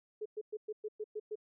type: tone bursts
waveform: sine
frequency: 426.4 Hz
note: G#4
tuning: 46 cents sharp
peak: -36 dBFS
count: 8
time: 0.21-1.356 s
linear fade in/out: 10 ms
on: 47 ms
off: 110 ms
effects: none